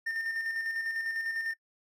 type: tone with tremolo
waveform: triangle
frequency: 1812 Hz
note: A#6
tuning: 50 cents flat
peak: -28 dBFS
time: 0.06-1.54 s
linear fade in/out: 10 ms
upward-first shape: square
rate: 10 Hz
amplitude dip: 40%
effects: noise-tail reverb RT60 0.1 s tail -22 dB re dry